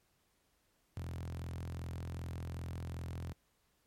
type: tone with high-pass filter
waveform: sawtooth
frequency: 42.6 Hz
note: F1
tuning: 42 cents flat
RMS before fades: -42 dBFS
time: 0.96-3.33 s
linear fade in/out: 10 ms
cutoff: 99 Hz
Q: 9.6
effects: pink hiss -75 dBFS RMS until 3.86 s + MP3 64 kbps